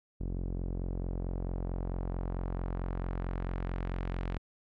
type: tone with low-pass filter sweep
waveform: sawtooth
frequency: 44.51 Hz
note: F1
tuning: 34 cents sharp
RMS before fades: -35 dBFS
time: 0.2-4.38 s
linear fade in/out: 10 ms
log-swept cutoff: 350 to 2700 Hz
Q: 0.94
effects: none